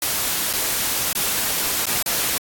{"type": "noise with dropouts", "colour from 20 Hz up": "white", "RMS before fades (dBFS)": -22, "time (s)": [0.02, 2.38], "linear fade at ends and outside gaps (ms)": 2, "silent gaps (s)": [[0.53, 0.535], [1.13, 1.152], [1.857, 1.867], [2.026, 2.06]], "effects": ["AAC 64 kbps"]}